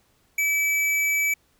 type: tone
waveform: square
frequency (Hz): 2300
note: D7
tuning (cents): -37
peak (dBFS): -21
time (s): 0.38-1.34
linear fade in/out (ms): 5
effects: pink hiss -64 dBFS RMS until 1.59 s